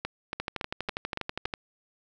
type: two click trains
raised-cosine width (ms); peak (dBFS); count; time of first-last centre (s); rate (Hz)
0.3; -15 / -15; 15 / 6; 0.4-1.538 / 0.05-1.454; 12.3 / 3.56
effects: none